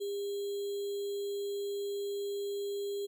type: tone with sample-and-hold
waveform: sine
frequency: 402.6 Hz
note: G4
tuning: 46 cents sharp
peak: -33 dBFS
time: 0-3.07 s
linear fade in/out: 20 ms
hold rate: 3675 Hz
effects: none